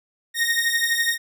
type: beating tone pair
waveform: sawtooth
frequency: 1851 / 1863 Hz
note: A#6 / A#6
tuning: -13 / -2 cents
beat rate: 12 Hz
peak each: -19 dBFS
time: 0.34-1.18 s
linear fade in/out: 50 ms
effects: none